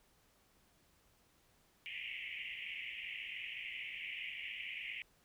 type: band-pass noise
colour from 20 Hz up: pink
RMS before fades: -45 dBFS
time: 1.86-5.02 s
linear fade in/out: 0 ms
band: 2000 to 3000 Hz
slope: 96 dB/octave
effects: pink hiss -71 dBFS RMS until 5.24 s